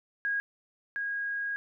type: tone pair in turn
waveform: sine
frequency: 1639 / 1639 Hz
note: G#6 / G#6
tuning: -23 / -23 cents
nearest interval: unison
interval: 0 cents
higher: neither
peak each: -27 / -30 dBFS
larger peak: first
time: 0.25-0.4 / 0.96-1.56 s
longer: second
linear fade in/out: 0 ms
effects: none